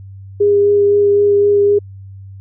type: tone with vibrato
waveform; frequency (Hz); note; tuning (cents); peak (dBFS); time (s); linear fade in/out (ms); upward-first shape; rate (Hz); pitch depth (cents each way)
sine; 406.9; G#4; -35; -8; 0.4-1.79; 10; sine; 3.9; 11
effects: added 97 Hz sine -31 dBFS peak until 2.4 s